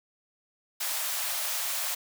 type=high-pass noise; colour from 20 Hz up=white; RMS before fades=-31 dBFS; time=0.8-1.95 s; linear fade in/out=10 ms; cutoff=550 Hz; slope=96 dB/octave; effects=none